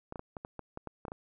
clicks, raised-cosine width 1 ms, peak -26 dBFS, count 11, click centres 0.124 / 0.158 / 0.194 / 0.368 / 0.449 / 0.593 / 0.774 / 0.873 / 1.052 / 1.082 / 1.119 s, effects none

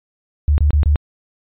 sine tone bursts, 73.6 Hz, D2, 4 cents sharp, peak -10 dBFS, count 4, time 0.48-0.958 s, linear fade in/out 0 ms, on 100 ms, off 26 ms, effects resampled to 8000 Hz

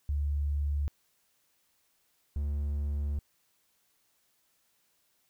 sine / triangle tone pair in turn, 72.3 / 72.3 Hz, D2 / D2, -27 / -27 cents, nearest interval unison, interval 0 cents, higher neither, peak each -27 dBFS, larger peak neither, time 0.09-0.88 / 2.36-3.19 s, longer second, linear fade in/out 0 ms, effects white hiss -72 dBFS RMS until 5.29 s

